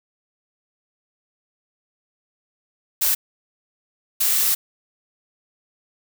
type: noise bursts at uneven times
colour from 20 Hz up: blue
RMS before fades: -19 dBFS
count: 2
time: 3.01-3.15 / 4.2-4.55 s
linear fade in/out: 10 ms
effects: none